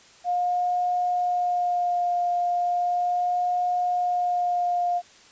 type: tone with vibrato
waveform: sine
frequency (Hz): 711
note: F5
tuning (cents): +31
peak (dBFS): -21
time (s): 0.24-5.02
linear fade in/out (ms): 50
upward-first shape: sine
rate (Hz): 0.36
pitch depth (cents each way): 14
effects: white hiss -52 dBFS RMS until 5.31 s + resampled to 16000 Hz